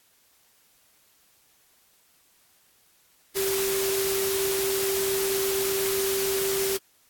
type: tone in noise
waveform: sine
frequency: 388.9 Hz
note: G4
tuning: 14 cents flat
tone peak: -25 dBFS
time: 3.35-6.78 s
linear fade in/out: 20 ms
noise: white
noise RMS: -29 dBFS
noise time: 3.35-6.78 s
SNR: +1 dB
effects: white hiss -62 dBFS RMS until 7.09 s + AAC 64 kbps